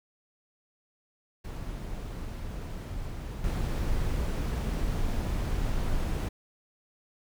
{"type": "noise with level steps", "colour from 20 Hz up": "brown", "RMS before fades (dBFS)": [-36, -29], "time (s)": [1.44, 6.29], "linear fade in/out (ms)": 10, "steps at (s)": 3.44, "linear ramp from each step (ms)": 2, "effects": []}